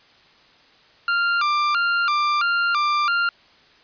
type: tone with vibrato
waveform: 40% pulse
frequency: 1285 Hz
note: E6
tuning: 45 cents flat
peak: -17 dBFS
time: 1.08-3.29 s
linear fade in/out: 2 ms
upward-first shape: square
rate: 1.5 Hz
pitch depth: 140 cents each way
effects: white hiss -53 dBFS RMS until 3.83 s + resampled to 11025 Hz